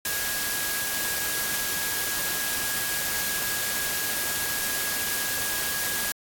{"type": "tone in noise", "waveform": "sine", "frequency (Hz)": 1650, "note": "G#6", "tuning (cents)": -12, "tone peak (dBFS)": -33, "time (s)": [0.05, 6.12], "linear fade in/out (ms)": 2, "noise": "white", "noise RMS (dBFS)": -28, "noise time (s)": [0.05, 6.12], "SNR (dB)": -8, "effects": ["AAC 64 kbps"]}